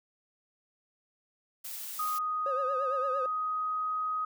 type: noise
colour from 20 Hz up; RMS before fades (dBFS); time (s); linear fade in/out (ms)
blue; -40; 1.64-2.19; 10
type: tone with pitch glide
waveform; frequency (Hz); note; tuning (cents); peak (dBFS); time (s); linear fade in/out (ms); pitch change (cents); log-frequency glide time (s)
sine; 1244.5 to 1256.1; D#6 to D#6; 0 to +16; -29; 1.99-4.25; 5; +16; 2.12-3.92
type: tone with vibrato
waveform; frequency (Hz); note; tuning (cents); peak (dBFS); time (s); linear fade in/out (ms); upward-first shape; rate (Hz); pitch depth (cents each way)
triangle; 534; C5; +35; -30; 2.46-3.26; 2; triangle; 8.8; 110
effects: none